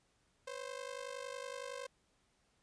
sawtooth ring-modulated tone, 523.3 Hz, C5, in tune, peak -36 dBFS, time 0.47-1.87 s, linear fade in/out 5 ms, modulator 25.4 Hz, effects pink hiss -75 dBFS RMS until 2.62 s + resampled to 22050 Hz

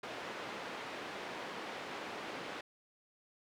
pink band-pass noise, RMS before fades -44 dBFS, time 0.03-2.61 s, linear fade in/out 5 ms, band 330 to 3000 Hz, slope 12 dB/octave, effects none

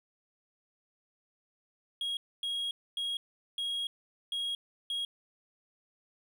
triangle tone bursts at uneven times, 3288 Hz, G#7, 18 cents flat, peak -30 dBFS, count 6, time 2.01-2.17 / 2.43-2.71 / 2.97-3.17 / 3.58-3.87 / 4.32-4.55 / 4.9-5.05 s, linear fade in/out 2 ms, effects none

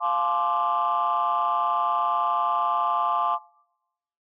sine chord, D minor seventh, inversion first, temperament equal with one note detuned, 698.5 / 858.4 / 1046.5 / 1174.7 Hz, F5 / A5 / C6 / D6, 0 / -43 / 0 / 0 cents, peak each -27 / -27 / -25 / -24 dBFS, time 0-3.39 s, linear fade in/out 50 ms, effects noise-tail reverb RT60 0.9 s tail -24 dB re dry + tanh soft clip ceiling -15 dBFS

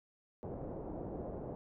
white low-pass noise, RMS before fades -43 dBFS, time 0.43-1.55 s, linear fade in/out 0 ms, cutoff 620 Hz, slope 24 dB/octave, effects none

